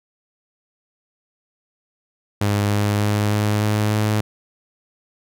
sawtooth tone with pitch steps, 102.5 / 103.33 / 104.17 / 105.02 / 105.87 / 106.73 Hz, G#2 / G#2 / G#2 / G#2 / G#2 / G#2, -22 / -8 / +6 / +20 / +34 / +48 cents, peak -13 dBFS, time 2.41-4.21 s, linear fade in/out 5 ms, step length 300 ms, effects none

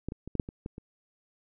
clicks, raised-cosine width 3 ms, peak -20 / -24 / -27 / -19 / -11 / -26 / -23 / -28 dBFS, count 8, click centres 0.086 / 0.121 / 0.276 / 0.353 / 0.398 / 0.489 / 0.661 / 0.781 s, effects none

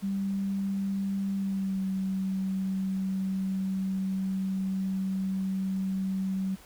sine tone with pitch glide, 196 to 190.86 Hz, G3 to G3, 0 to -46 cents, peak -27 dBFS, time 0.02-6.56 s, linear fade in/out 20 ms, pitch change -46 cents, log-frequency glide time 1.35-1.85 s, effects pink hiss -53 dBFS RMS until 6.65 s

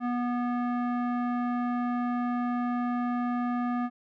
square tone with low-pass filter, 243.6 Hz, B3, 24 cents flat, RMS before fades -29 dBFS, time 0-3.9 s, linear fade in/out 50 ms, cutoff 1300 Hz, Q 1.7, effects none

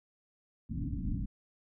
pink low-pass noise, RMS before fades -35 dBFS, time 0.69-1.26 s, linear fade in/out 10 ms, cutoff 290 Hz, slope 96 dB/octave, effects none

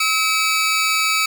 20% pulse tone pair together, 1288.7 / 2293 Hz, E6 / D7, -40 / -42 cents, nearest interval minor seventh, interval 998 cents, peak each -14 dBFS, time 0-1.26 s, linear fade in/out 5 ms, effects none

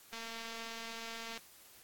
click train, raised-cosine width 0.2 ms, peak -27 dBFS, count 285, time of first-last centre 0.13-1.376 s, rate 228 Hz, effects white hiss -59 dBFS RMS until 1.83 s + AAC 64 kbps

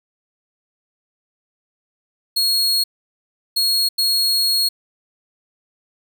40% pulse tone bursts at uneven times, 4304 Hz, C8, 48 cents sharp, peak -14 dBFS, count 3, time 2.36-2.84 / 3.56-3.89 / 3.98-4.69 s, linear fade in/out 10 ms, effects none

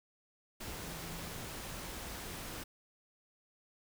sine tone in noise, 166.6 Hz, E3, 19 cents sharp, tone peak -49 dBFS, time 0.83-1.33 s, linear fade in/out 10 ms, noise pink, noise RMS -44 dBFS, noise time 0.6-2.64 s, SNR -8 dB, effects none

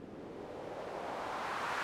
blue noise with low-pass filter sweep, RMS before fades -41 dBFS, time 0-1.83 s, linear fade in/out 0 ms, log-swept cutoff 310 to 1300 Hz, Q 1.6, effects none

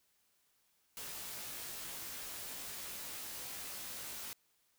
white noise with comb filter, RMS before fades -45 dBFS, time 0.97-4.33 s, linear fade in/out 0 ms, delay 17 ms, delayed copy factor -0.75, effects white hiss -75 dBFS RMS until 4.78 s

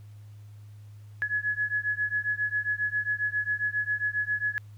sine beating tone pair, 1690 / 1697.4 Hz, G#6 / G#6, +30 / +37 cents, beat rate 7.4 Hz, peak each -29 dBFS, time 1.22-4.58 s, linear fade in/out 0 ms, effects added 104 Hz sine -44 dBFS peak until 4.77 s + pink hiss -65 dBFS RMS until 4.77 s

